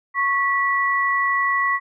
sine tone pair together, 1104.7 / 1952 Hz, C#6 / B6, -6 / -21 cents, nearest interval minor seventh, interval 985 cents, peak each -20 dBFS, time 0.14-1.8 s, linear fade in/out 50 ms, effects none

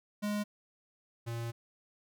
square tone pair in turn, 207.7 / 116.57 Hz, G#3 / A#2, 0 / 0 cents, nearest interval minor seventh, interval 1000 cents, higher first, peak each -32 / -36 dBFS, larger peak first, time 0.22-0.44 / 1.26-1.52 s, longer second, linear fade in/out 20 ms, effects none

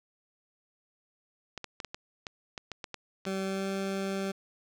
clicks, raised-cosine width 0.2 ms, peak -20 dBFS, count 11, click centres 1.577 / 1.643 / 1.802 / 1.847 / 1.945 / 2.268 / 2.578 / 2.717 / 2.842 / 2.943 / 3.253 s
20% pulse tone with pitch glide, 192.3 to 194.42 Hz, G3 to G3, -33 to -14 cents, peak -26 dBFS, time 3.26-4.32 s, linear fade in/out 10 ms, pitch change +19 cents, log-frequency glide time 3.44-3.68 s
effects low-pass 9000 Hz 12 dB/octave + 9-bit

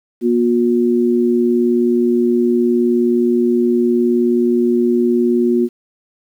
sine tone pair together, 240.2 / 359.4 Hz, B3 / F4, -48 / +50 cents, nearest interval perfect fifth, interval 698 cents, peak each -14 dBFS, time 0.21-5.69 s, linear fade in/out 50 ms, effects 8-bit

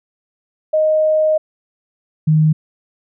sine tone pair in turn, 622 / 155.5 Hz, D#5 / D#3, -1 / -1 cents, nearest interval 2 octaves, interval 2400 cents, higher first, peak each -11 / -9 dBFS, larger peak second, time 0.73-1.38 / 2.27-2.53 s, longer first, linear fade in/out 10 ms, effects none

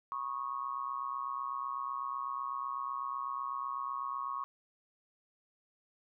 sine tone with amplitude modulation, 1104 Hz, C#6, 7 cents flat, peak -31 dBFS, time 0.12-4.44 s, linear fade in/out 0 ms, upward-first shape sine, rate 128 Hz, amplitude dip 85%, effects none

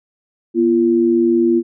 sine tone pair together, 241.9 / 342.1 Hz, B3 / F4, -36 / -36 cents, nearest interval tritone, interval 600 cents, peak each -16 / -12 dBFS, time 0.54-1.63 s, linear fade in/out 50 ms, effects none

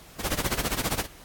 pink noise with tremolo, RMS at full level -25 dBFS, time 0.18-1.07 s, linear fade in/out 50 ms, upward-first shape sine, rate 15 Hz, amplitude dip 85%, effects pink hiss -49 dBFS RMS until 1.24 s + AAC 64 kbps

